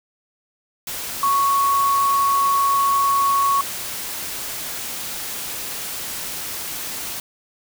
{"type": "tone in noise", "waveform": "sine", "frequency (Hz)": 1110, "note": "C#6", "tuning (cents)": 2, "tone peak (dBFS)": -15, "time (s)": [1.23, 3.61], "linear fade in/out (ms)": 2, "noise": "white", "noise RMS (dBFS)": -29, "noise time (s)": [0.87, 7.2], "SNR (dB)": 11, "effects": []}